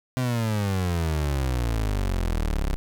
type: exponential sweep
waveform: 30% pulse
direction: down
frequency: 130 to 32.4 Hz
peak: -20 dBFS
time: 0.17-2.76 s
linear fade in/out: 0 ms
effects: none